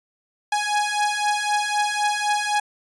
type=beating tone pair; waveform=sawtooth; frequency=830.6 / 834.5 Hz; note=G#5 / G#5; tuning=0 / +8 cents; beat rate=3.9 Hz; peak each=-20 / -19 dBFS; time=0.52-2.6 s; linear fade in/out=5 ms; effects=resampled to 24000 Hz